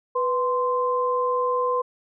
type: tone pair together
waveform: sine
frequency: 494.8 / 1040 Hz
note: B4 / C6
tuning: +3 / -11 cents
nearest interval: octave + minor second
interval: 1286 cents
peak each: -23 dBFS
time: 0.15-1.82 s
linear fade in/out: 10 ms
effects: none